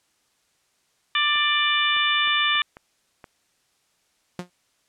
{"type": "harmonic tone", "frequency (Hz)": 591, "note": "D5", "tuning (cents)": 11, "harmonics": [2, 3, 4, 5, 6], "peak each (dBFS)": [-25, -25, -25, -25, -25], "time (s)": [1.15, 2.62], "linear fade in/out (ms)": 2}
{"type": "clicks", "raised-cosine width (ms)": 0.5, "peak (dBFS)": -26, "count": 6, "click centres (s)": [1.358, 1.966, 2.275, 2.554, 2.769, 3.242]}
{"type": "tone with exponential decay", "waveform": "sawtooth", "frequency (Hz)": 178.4, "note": "F3", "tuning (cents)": 37, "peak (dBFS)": -22, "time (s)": [4.39, 4.5], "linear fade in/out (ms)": 2, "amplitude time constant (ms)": 22}
{"effects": ["white hiss -67 dBFS RMS until 4.88 s", "low-pass 9000 Hz 12 dB/octave"]}